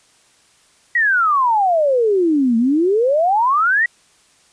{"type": "exponential two-way sweep", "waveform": "sine", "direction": "down then up", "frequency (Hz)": [1954, 222.4, 1954], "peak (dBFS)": -12, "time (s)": [0.95, 3.86], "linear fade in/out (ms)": 5, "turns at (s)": 2.57, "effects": ["white hiss -54 dBFS RMS until 4.52 s", "resampled to 22050 Hz"]}